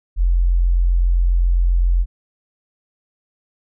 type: tone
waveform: sine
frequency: 43.76 Hz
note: F1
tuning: 4 cents sharp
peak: -12 dBFS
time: 0.16-2.06 s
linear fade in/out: 50 ms
effects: none